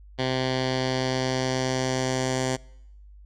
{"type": "tone with low-pass filter sweep", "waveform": "10% pulse", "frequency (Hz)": 129.6, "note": "C3", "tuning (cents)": -16, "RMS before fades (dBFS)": -26, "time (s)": [0.18, 2.57], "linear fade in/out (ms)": 20, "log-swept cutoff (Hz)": [4000, 7100], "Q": 2.4, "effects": ["noise-tail reverb RT60 0.9 s tail -26 dB re dry", "added 50 Hz sine -45 dBFS peak until 3.25 s"]}